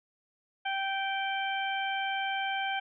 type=harmonic tone; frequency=780 Hz; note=G5; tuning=9 cents flat; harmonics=1 / 2 / 3 / 4; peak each=-32 / -35 / -37 / -38 dBFS; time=0.65-2.8 s; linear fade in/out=10 ms; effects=none